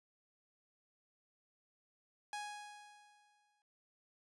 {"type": "tone with exponential decay", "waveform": "sawtooth", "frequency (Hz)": 830.6, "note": "G#5", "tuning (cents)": 0, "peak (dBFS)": -36, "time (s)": [2.33, 3.62], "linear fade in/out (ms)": 1, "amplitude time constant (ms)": 280, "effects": ["resampled to 24000 Hz"]}